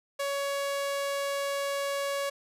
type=tone; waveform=sawtooth; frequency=560 Hz; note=C#5; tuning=18 cents sharp; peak=-25 dBFS; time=0.19-2.3 s; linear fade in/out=10 ms; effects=resampled to 32000 Hz